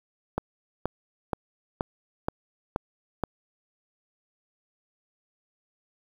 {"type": "click train", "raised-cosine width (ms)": 1, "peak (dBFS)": -12, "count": 7, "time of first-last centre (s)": [0.38, 3.237], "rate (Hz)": 2.1, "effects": ["7-bit"]}